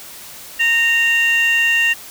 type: tone pair together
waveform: sine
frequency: 1849.4 / 2771 Hz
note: A#6 / F7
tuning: -14 / -14 cents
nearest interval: perfect fifth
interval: 700 cents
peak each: -13 dBFS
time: 0.59-1.94 s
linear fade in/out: 20 ms
effects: tanh soft clip ceiling -9 dBFS + white hiss -36 dBFS RMS until 2.1 s